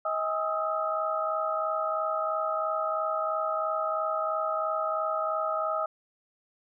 sine tone cluster, 634 / 815 / 1257 / 1320 Hz, D#5 / G#5 / D#6 / E6, +32 / -33 / +17 / +2 cents, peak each -30 / -37 / -30 / -35 dBFS, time 0.05-5.86 s, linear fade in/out 5 ms, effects none

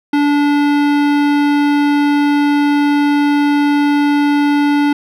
sine tone with hard clipping, 289.8 Hz, D4, 23 cents flat, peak -12 dBFS, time 0.13-4.93 s, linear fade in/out 5 ms, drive 18 dB, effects none

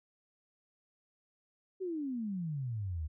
sine exponential sweep, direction down, 388.6 to 72.9 Hz, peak -34 dBFS, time 1.8-3.08 s, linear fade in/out 20 ms, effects none

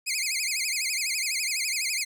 15% pulse tone with vibrato, 2300 Hz, D7, 37 cents flat, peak -19 dBFS, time 0.06-2.05 s, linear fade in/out 20 ms, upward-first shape sine, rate 12 Hz, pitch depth 190 cents each way, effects none

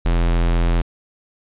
square tone, 42.56 Hz, F1, 44 cents flat, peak -15 dBFS, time 0.05-0.82 s, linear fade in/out 10 ms, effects resampled to 8000 Hz + 9-bit

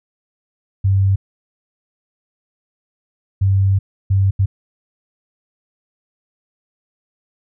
sine tone bursts at uneven times, 97.2 Hz, G2, 14 cents flat, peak -11 dBFS, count 4, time 0.84-1.16 / 3.41-3.79 / 4.1-4.31 / 4.39-4.46 s, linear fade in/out 10 ms, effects none

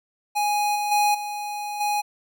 square tone with level steps, 830 Hz, G#5, 1 cent flat, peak -21 / -24 / -18 / -29 / -22 dBFS, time 0.35-2.02 s, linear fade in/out 20 ms, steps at 0.75 / 0.91 / 1.14 / 1.8 s, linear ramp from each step 10 ms, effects none

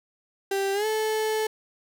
35% pulse tone with pitch glide, 392 to 435 Hz, G4 to A4, 0 to -20 cents, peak -22 dBFS, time 0.51-1.47 s, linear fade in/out 5 ms, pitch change +180 cents, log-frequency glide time 0.73-0.86 s, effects none

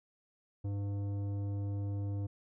sine tone with tanh clipping, 100.5 Hz, G2, 44 cents sharp, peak -35 dBFS, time 0.64-2.27 s, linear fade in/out 10 ms, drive 12 dB, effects none

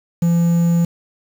triangle tone with quantisation, 170 Hz, F3, 46 cents flat, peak -10 dBFS, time 0.22-0.85 s, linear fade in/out 5 ms, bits 6, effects none

